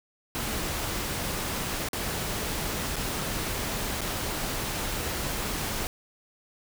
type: noise with dropouts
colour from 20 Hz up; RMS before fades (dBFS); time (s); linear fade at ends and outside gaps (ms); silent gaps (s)
pink; -31; 0.35-5.87; 0; 1.887-1.932 / 2.959-2.965 / 4.008-4.015
effects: none